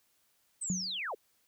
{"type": "linear sweep", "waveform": "sine", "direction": "down", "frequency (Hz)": [8370, 323.1], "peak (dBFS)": -34, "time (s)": [0.61, 1.15], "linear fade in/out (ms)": 10}
{"type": "tone with exponential decay", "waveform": "sine", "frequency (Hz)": 184.9, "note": "F#3", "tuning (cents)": -1, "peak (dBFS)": -27, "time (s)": [0.7, 0.99], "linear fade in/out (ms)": 0, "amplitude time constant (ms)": 61}
{"effects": ["white hiss -72 dBFS RMS until 1.47 s"]}